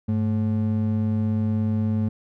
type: ring-modulated tone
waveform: triangle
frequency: 160.6 Hz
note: E3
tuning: 45 cents flat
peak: -15 dBFS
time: 0.08-2.09 s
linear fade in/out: 10 ms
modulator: 58.3 Hz
effects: none